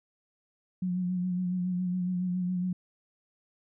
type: tone with vibrato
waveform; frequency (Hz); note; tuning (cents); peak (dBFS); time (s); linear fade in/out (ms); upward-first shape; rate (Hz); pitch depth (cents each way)
sine; 180.9; F#3; -39; -27; 0.82-2.73; 5; sine; 7.2; 33
effects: none